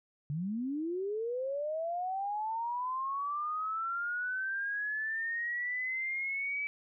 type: linear sweep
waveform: sine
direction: up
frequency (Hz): 138.59 to 2303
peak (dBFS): -32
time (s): 0.3-6.67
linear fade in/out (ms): 0
effects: none

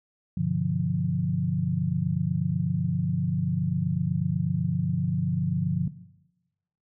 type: chord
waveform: sine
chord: G dominant seventh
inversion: none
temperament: equal with one note detuned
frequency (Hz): 98 / 126.28 / 146.83 / 174.61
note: G2 / B2 / D3 / F3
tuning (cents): 0 / +39 / 0 / 0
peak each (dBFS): -32 / -32 / -28 / -26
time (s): 0.37-5.88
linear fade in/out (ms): 5
effects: noise-tail reverb RT60 1.0 s tail -17 dB re dry

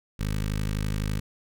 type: tone with notch filter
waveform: 15% pulse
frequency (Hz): 51.91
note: G#1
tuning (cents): 0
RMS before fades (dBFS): -28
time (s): 0.19-1.2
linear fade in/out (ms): 10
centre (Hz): 710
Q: 0.71
effects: none

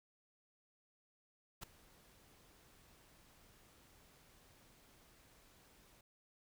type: noise with ADSR envelope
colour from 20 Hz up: pink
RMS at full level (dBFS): -44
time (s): 1.61-6.01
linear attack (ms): 23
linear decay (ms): 5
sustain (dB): -22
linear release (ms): 3
effects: none

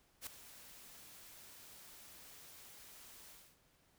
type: noise with ADSR envelope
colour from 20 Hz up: white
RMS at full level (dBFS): -43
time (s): 0.21-3.58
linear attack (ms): 58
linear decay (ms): 3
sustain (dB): -14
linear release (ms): 280
effects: pink hiss -72 dBFS RMS until 3.98 s

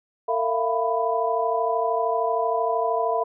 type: tone cluster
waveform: sine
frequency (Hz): 453.8 / 664 / 697 / 993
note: A#4 / E5 / F5 / B5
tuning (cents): -47 / +12 / -4 / +9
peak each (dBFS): -26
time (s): 0.28-3.24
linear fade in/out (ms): 10
effects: none

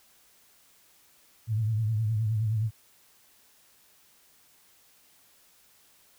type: tone with vibrato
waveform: sine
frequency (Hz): 109.6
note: A2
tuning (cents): -6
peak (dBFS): -24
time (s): 1.47-2.71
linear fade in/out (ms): 50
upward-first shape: triangle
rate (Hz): 9.6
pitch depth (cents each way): 95
effects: white hiss -61 dBFS RMS until 6.18 s

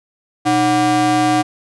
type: ring-modulated tone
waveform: square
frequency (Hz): 215.1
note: A3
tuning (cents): -39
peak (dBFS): -10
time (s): 0.45-1.43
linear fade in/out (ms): 20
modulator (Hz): 522
effects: resampled to 24000 Hz

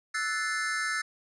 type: chord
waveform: square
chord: F# half-diminished seventh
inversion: third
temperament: equal with one note detuned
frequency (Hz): 1318.5 / 1480 / 1752.9 / 2093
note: E6 / F#6 / A6 / C7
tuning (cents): 0 / 0 / -7 / 0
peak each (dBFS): -36 / -36 / -32 / -37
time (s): 0.14-1.02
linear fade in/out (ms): 10
effects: resampled to 24000 Hz

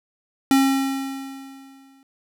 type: tone with exponential decay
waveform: square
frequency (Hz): 270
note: C#4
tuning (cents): -45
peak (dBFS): -13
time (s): 0.51-2.03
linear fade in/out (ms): 1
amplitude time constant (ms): 330
effects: none

